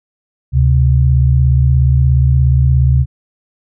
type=tone pair together; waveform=sine; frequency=72.85 / 129.8 Hz; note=D2 / C3; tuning=-13 / -13 cents; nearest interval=minor seventh; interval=1000 cents; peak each=-10 dBFS; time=0.52-3.06 s; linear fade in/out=50 ms; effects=none